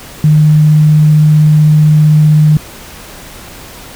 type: tone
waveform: sine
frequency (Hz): 152.6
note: D#3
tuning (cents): -33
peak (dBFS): -3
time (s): 0.24-2.57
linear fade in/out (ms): 2
effects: pink hiss -31 dBFS RMS until 3.95 s